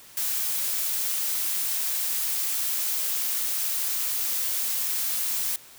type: noise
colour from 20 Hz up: blue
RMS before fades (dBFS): -27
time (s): 0.17-5.56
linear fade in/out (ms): 2
effects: white hiss -49 dBFS RMS until 5.78 s